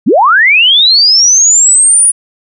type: linear sweep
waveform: sine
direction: up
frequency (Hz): 152.2 to 9810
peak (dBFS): -3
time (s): 0.06-2.12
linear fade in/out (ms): 20
effects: none